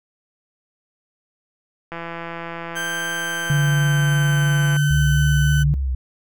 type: click train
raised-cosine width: 0.5 ms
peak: -16 dBFS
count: 479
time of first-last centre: 1.92-4.765 s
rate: 168 Hz
type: tone with pitch glide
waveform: 35% pulse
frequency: 1568 to 1512 Hz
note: G6 to F#6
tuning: 0 to +37 cents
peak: -22 dBFS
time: 2.75-5.64 s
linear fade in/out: 20 ms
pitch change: -63 cents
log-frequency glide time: 3.11-5.4 s
type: tone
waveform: sine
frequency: 145.1 Hz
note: D3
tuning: 21 cents flat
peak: -15 dBFS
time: 3.5-5.74 s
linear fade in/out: 0 ms
type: tone with vibrato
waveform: sine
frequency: 65.7 Hz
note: C2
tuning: 8 cents sharp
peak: -19 dBFS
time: 4.9-5.95 s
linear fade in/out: 5 ms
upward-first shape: sine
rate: 3.6 Hz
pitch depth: 64 cents each way
effects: none